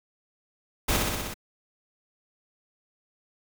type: noise with echo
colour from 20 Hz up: pink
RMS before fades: -24 dBFS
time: 0.88-0.97 s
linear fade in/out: 10 ms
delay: 62 ms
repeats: 6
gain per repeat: -2 dB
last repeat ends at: 1.342 s
effects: none